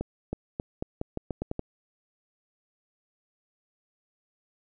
accelerating click train, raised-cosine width 2 ms, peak -17 dBFS, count 10, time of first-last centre 0.01-1.594 s, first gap 320 ms, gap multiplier 0.84, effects none

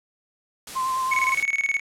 white noise, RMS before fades -36 dBFS, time 0.67-1.43 s, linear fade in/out 2 ms
sine tone with vibrato, 1042 Hz, C6, 7 cents flat, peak -22 dBFS, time 0.75-1.35 s, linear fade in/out 20 ms, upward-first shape sine, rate 9.4 Hz, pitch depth 22 cents each way
triangle tone with tremolo, 2217 Hz, C#7, in tune, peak -17 dBFS, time 1.11-1.8 s, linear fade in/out 10 ms, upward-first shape square, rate 19 Hz, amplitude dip 80%
effects low-pass 10000 Hz 12 dB/octave

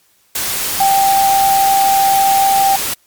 sine tone in noise, 784 Hz, G5, in tune, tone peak -9 dBFS, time 0.8-2.76 s, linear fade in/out 5 ms, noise white, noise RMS -19 dBFS, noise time 0.35-2.94 s, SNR +7 dB, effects white hiss -55 dBFS RMS until 3.06 s + MP3 96 kbps

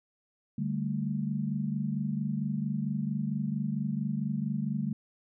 sine chord, D suspended fourth, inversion none, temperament just, 146.83 / 195.78 / 220.2 Hz, D3 / G3 / A3, 0 / -2 / +2 cents, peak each -33 dBFS, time 0.58-4.93 s, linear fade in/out 5 ms, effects none

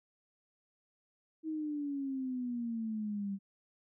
sine exponential sweep, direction down, 320 to 194.2 Hz, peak -34 dBFS, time 1.43-3.39 s, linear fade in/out 50 ms, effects none

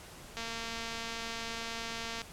click train, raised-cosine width 0.2 ms, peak -22 dBFS, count 424, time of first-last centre 0.37-2.217 s, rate 229 Hz, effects pink hiss -50 dBFS RMS until 2.32 s + low-pass 12000 Hz 12 dB/octave

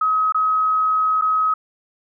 sine tone with dropouts, 1272 Hz, D#6, 38 cents sharp, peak -15 dBFS, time 0.01-1.54 s, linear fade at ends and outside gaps 5 ms, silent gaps 0.323-0.345 / 1.213-1.22 s, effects none

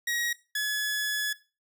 sawtooth tone pair in turn, 1897 / 1700.8 Hz, A#6 / G#6, +30 / +41 cents, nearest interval major second, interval 189 cents, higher first, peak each -24 / -23 dBFS, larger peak second, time 0.07-0.33 / 0.55-1.33 s, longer second, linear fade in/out 5 ms, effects noise-tail reverb RT60 0.3 s tail -18 dB re dry

